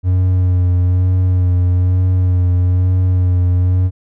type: tone with vibrato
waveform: triangle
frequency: 90.8 Hz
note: F#2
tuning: 32 cents flat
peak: -8 dBFS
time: 0.03-3.91 s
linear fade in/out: 50 ms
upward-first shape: sine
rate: 1.1 Hz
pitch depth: 24 cents each way
effects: none